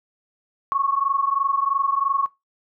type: tone pair together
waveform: sine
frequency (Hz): 1096 / 1119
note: C#6 / C#6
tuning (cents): -20 / +16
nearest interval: unison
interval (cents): 36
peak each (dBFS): -22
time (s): 0.72-2.26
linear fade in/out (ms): 0
effects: noise-tail reverb RT60 0.2 s tail -18 dB re dry